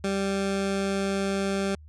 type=tone; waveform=20% pulse; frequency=196 Hz; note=G3; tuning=in tune; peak=-20 dBFS; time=0.04-1.75 s; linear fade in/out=2 ms; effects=added 76 Hz sine -45 dBFS peak until 1.88 s + resampled to 22050 Hz